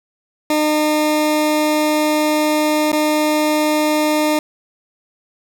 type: tone with dropouts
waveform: 20% pulse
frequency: 304.2 Hz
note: D#4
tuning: 39 cents flat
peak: -9 dBFS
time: 0.5-4.39 s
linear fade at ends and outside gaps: 2 ms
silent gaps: 2.918-2.929 s
effects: none